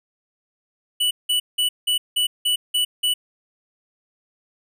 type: tone bursts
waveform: square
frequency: 2960 Hz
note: F#7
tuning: in tune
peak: -18 dBFS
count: 8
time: 1-3.14 s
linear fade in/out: 10 ms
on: 110 ms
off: 180 ms
effects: none